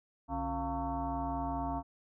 sine tone with frequency modulation, 485.2 Hz, B4, 31 cents flat, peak -32 dBFS, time 0.28-1.83 s, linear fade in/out 50 ms, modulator 211 Hz, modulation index 2.5, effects none

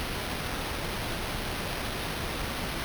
pink noise with sample-and-hold, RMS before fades -33 dBFS, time 0-2.84 s, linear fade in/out 0 ms, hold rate 7350 Hz, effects none

